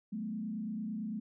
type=tone with frequency modulation; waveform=sine; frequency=215 Hz; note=A3; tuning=40 cents flat; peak=-35 dBFS; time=0.12-1.2 s; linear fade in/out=10 ms; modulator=28.9 Hz; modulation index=0.87; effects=none